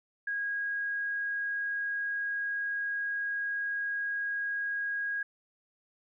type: tone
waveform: sine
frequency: 1641 Hz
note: G#6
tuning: 21 cents flat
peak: -30 dBFS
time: 0.27-5.23 s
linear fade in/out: 5 ms
effects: none